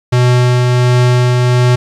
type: tone with tremolo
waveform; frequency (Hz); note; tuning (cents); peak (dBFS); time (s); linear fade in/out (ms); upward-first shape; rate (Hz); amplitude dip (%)
square; 123.9; B2; +6; -7; 0.12-1.76; 10; triangle; 1.4; 25
effects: low-pass 7000 Hz 12 dB/octave + 8-bit